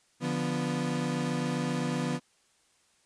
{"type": "chord", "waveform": "35% pulse", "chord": "B diminished", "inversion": "first", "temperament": "equal", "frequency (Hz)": [146.83, 174.61, 246.9], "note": ["D3", "F3", "B3"], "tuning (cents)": [0, 0, 0], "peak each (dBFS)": [-32, -32, -30], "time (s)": [0.2, 2.2], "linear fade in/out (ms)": 50, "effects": ["white hiss -67 dBFS RMS until 3.05 s", "resampled to 22050 Hz"]}